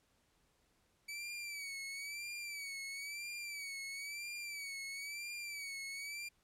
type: tone with vibrato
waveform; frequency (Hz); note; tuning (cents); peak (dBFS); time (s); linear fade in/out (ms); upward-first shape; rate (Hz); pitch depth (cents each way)
sawtooth; 2288; D7; -46; -39; 1.08-6.29; 10; sine; 1; 81
effects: pink hiss -75 dBFS RMS until 6.43 s + low-pass 12000 Hz 12 dB/octave